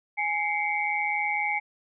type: tone cluster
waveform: sine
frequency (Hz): 832 / 2103 / 2267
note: G#5 / C7 / C#7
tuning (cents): +3 / +8 / +38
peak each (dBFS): -29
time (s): 0.17-1.6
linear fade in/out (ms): 20
effects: none